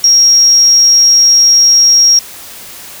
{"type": "tone", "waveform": "sine", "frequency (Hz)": 5600, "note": "F8", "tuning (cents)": 4, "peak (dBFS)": -3, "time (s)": [0.04, 2.19], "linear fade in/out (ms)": 2, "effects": ["white hiss -30 dBFS RMS until 3 s"]}